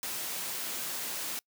white noise, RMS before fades -36 dBFS, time 0.03-1.39 s, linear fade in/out 0 ms, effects noise-tail reverb RT60 0.1 s tail -26 dB re dry + high-pass 150 Hz 12 dB/octave

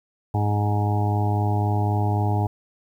harmonic tone with a mistuned harmonic, 103.83 Hz, G#2, in tune, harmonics 1 / 2 / 3 / 4 / 6 / 7 / 8 / 9, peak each -20 / -32 / -31 / -33 / -37 / -31 / -29 / -37 dBFS, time 0.34-2.47 s, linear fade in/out 5 ms, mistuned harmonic 6, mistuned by -20 cents, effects 9-bit

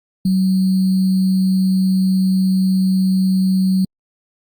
sine tone with sample-and-hold, 188.2 Hz, F#3, 30 cents sharp, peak -12 dBFS, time 0.25-3.85 s, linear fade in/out 5 ms, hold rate 4410 Hz, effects Opus 48 kbps

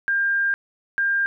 sine tone pair in turn, 1600 / 1600 Hz, G6 / G6, +35 / +35 cents, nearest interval unison, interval 0 cents, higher neither, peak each -18 dBFS, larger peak neither, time 0.08-0.54 / 0.98-1.26 s, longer first, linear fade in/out 0 ms, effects none

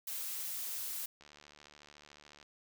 blue noise, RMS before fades -40 dBFS, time 0.07-1.06 s, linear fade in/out 5 ms
click train, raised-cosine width 0.2 ms, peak -38 dBFS, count 91, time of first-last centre 1.21-2.428 s, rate 73.9 Hz
effects none

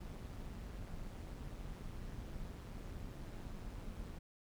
brown noise with amplitude modulation, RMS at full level -44 dBFS, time 0-4.19 s, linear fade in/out 10 ms, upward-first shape sine, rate 182 Hz, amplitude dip 60%, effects none

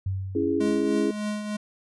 sine tone with exponential decay, 95.6 Hz, G2, 43 cents flat, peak -23 dBFS, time 0.06-1.21 s, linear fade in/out 5 ms, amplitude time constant 250 ms
sine chord, C# minor, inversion none, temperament just, 277.2 / 332.6 / 415.8 Hz, C#4 / E4 / G#4, 0 / +16 / +2 cents, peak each -26 dBFS, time 0.35-1.11 s, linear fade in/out 5 ms
square tone with tremolo, 210 Hz, G#3, 19 cents sharp, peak -26 dBFS, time 0.6-1.57 s, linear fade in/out 10 ms, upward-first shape triangle, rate 3.3 Hz, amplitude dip 55%
effects resampled to 24000 Hz

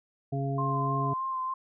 harmonic tone, 137.7 Hz, C#3, 11 cents flat, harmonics 1 / 2 / 3 / 5, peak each -29 / -36 / -37 / -36 dBFS, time 0.32-1.14 s, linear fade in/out 10 ms
sine tone with vibrato, 1046.5 Hz, C6, in tune, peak -29 dBFS, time 0.58-1.54 s, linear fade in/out 5 ms, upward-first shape sine, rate 3.3 Hz, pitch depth 22 cents each way
effects none

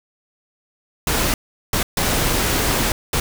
pink noise bursts at uneven times, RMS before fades -19 dBFS, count 4, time 1.07-1.34 / 1.73-1.83 / 1.97-2.92 / 3.13-3.2 s, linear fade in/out 2 ms, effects none

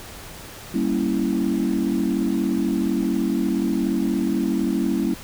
sine chord, G diminished seventh, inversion none, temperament equal, 196 / 233.1 / 277.2 / 329.6 Hz, G3 / Bb3 / Db4 / Fb4, 0 / 0 / 0 / 0 cents, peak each -24 dBFS, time 0.74-5.14 s, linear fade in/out 5 ms, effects tanh soft clip ceiling -11 dBFS + pink hiss -39 dBFS RMS until 5.23 s

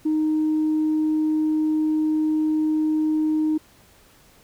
sine tone, 310 Hz, D#4, 6 cents flat, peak -17 dBFS, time 0.05-3.58 s, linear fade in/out 10 ms, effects tanh soft clip ceiling -15 dBFS + pink hiss -54 dBFS RMS until 4.43 s

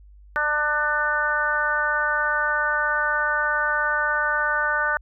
harmonic tone, 298.6 Hz, D4, 29 cents sharp, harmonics 2 / 3 / 4 / 5 / 6, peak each -30 / -29 / -27 / -22 / -29 dBFS, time 0.36-4.97 s, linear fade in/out 0 ms, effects added 50 Hz sine -45 dBFS peak until 5.01 s

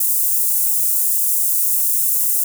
white high-pass noise, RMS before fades -17 dBFS, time 0-2.44 s, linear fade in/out 5 ms, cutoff 8200 Hz, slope 24 dB/octave, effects none

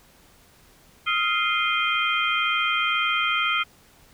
sine tone cluster, 1262 / 1384 / 2091 / 2458 / 3157 Hz, D#6 / F6 / C7 / D#7 / G7, +24 / -16 / -2 / -22 / +12 cents, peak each -27 dBFS, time 1.06-3.64 s, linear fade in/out 20 ms, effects pink hiss -55 dBFS RMS until 4.13 s

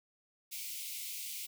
white high-pass noise, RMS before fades -42 dBFS, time 0.51-1.47 s, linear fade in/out 20 ms, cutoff 2100 Hz, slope 96 dB/octave, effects none

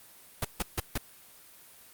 pink noise bursts, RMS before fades -29 dBFS, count 4, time 0.42-0.978 s, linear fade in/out 5 ms, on 27 ms, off 150 ms, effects white hiss -54 dBFS RMS until 1.93 s + Opus 32 kbps

